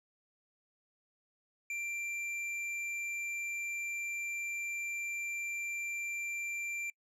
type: tone with hard clipping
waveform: sine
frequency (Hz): 2361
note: D7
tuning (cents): +9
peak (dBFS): -37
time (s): 1.7-6.9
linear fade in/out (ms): 2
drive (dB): 7
effects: noise-tail reverb RT60 0.1 s tail -26 dB re dry